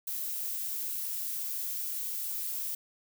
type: noise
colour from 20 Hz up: violet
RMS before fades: -35 dBFS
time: 0.07-2.75 s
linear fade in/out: 5 ms
effects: none